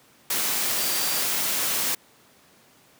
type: tone in noise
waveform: sine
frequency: 4699 Hz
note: D8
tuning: in tune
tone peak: -33 dBFS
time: 0.78-1.22 s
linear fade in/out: 5 ms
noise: white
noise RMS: -25 dBFS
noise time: 0.3-1.95 s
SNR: -11 dB
effects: pink hiss -56 dBFS RMS until 2.99 s + high-pass 150 Hz 12 dB/octave